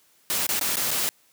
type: noise with dropouts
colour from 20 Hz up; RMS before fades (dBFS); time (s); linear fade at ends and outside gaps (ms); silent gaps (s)
white; -25; 0.3-1.09; 0; 0.466-0.49 / 0.594-0.612 / 0.757-0.769 / 0.907-0.913
effects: white hiss -61 dBFS RMS until 1.32 s + high-pass 100 Hz 12 dB/octave